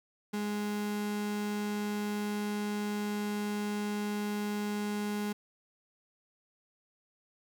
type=tone; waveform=35% pulse; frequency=207.7 Hz; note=G#3; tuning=in tune; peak=-30 dBFS; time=0.33-5.33 s; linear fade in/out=10 ms; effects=12-bit